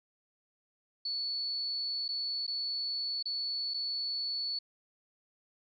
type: tone with dropouts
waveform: sine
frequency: 4435 Hz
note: C#8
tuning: in tune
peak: -32 dBFS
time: 1.05-4.59 s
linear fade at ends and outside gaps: 5 ms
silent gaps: 2.081-2.088 / 2.467-2.477 / 3.227-3.255 / 3.738-3.742 s
effects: none